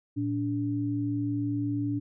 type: tone pair together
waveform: sine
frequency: 114.1 / 288.5 Hz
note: A#2 / D4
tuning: -37 / -31 cents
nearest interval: octave + major third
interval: 1606 cents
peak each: -31 / -28 dBFS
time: 0.16-2 s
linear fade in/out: 20 ms
effects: none